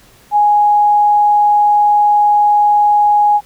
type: tone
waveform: sine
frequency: 830.6 Hz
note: G#5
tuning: in tune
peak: -7 dBFS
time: 0.31-3.41 s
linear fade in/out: 50 ms
effects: pink hiss -46 dBFS RMS until 3.45 s